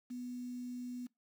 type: tone with quantisation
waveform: sine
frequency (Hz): 246.9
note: B3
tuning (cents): 0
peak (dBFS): -40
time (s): 0.1-1.07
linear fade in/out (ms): 10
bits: 10
effects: noise-tail reverb RT60 0.2 s tail -23 dB re dry